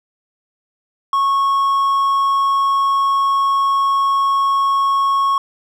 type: tone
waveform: triangle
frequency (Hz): 1100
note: C#6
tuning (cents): -14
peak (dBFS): -11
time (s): 1.13-5.38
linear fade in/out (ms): 2
effects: none